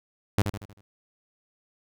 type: tone with echo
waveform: sawtooth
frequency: 101 Hz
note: G#2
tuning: 48 cents flat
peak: -15 dBFS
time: 0.38-0.42 s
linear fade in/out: 0 ms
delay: 78 ms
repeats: 5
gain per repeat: -7 dB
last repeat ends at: 0.81 s
effects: none